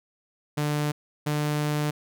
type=tone pair in turn; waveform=sawtooth; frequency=148.5 / 149.15 Hz; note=D3 / D3; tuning=+20 / +27 cents; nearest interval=unison; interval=7 cents; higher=second; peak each=-20 dBFS; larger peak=neither; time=0.57-0.92 / 1.26-1.91 s; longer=second; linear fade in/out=10 ms; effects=none